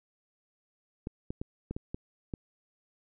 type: clicks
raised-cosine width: 3 ms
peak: -22 dBFS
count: 7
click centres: 1.071 / 1.305 / 1.415 / 1.71 / 1.765 / 1.945 / 2.338 s
effects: none